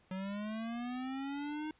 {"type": "linear sweep", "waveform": "square", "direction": "up", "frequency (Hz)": [185, 311.1], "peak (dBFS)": -38, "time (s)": [0.11, 1.71], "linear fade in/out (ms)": 2, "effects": ["pink hiss -68 dBFS RMS until 1.79 s", "resampled to 8000 Hz"]}